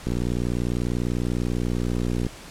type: click train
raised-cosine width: 3 ms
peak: -13 dBFS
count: 133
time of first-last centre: 0.07-2.266 s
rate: 60.1 Hz
effects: pink hiss -42 dBFS RMS until 2.5 s + low-pass 10000 Hz 12 dB/octave